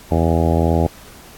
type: harmonic tone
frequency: 82.41 Hz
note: E2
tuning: in tune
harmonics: 1 / 2 / 3 / 4 / 5 / 6 / 7 / 8 / 9 / 10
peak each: -17 / -20 / -22 / -23 / -24 / -25 / -25 / -26 / -27 / -27 dBFS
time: 0.11-0.87 s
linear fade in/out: 5 ms
effects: pink hiss -42 dBFS RMS until 1.37 s + AAC 64 kbps